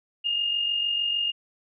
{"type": "tone with amplitude modulation", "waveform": "sine", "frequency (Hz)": 2832, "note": "F7", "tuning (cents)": 23, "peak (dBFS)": -21, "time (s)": [0.24, 1.32], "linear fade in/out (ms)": 20, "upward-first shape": "sine", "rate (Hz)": 46.6, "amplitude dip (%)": 45, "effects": []}